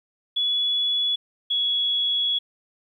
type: tone pair in turn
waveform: sine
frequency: 3400 / 3361 Hz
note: G#7 / G#7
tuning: +40 / +20 cents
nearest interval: unison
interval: 20 cents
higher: first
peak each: -20 dBFS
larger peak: neither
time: 0.36-1.16 / 1.5-2.39 s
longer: second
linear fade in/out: 10 ms
effects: 10-bit